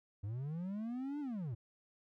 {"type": "linear two-way sweep", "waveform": "triangle", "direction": "up then down", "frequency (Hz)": [95.4, 299.7, 102.7], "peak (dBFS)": -36, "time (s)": [0.23, 1.55], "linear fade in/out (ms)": 10, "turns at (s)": 1.2, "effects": []}